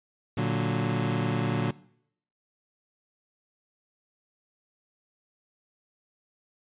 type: chord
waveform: 25% pulse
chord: Bb augmented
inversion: none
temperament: equal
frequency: 116.54 / 146.83 / 185 Hz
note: Bb2 / D3 / F#3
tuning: 0 / 0 / 0 cents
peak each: -25 / -26 / -27 dBFS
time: 0.37-1.71 s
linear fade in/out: 5 ms
effects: noise-tail reverb RT60 0.7 s tail -21 dB re dry + resampled to 8000 Hz